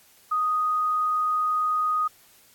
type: tone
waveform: sine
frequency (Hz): 1244.5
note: D#6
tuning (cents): 0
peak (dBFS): -21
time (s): 0.31-2.08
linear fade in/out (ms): 10
effects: white hiss -56 dBFS RMS until 2.54 s + AAC 64 kbps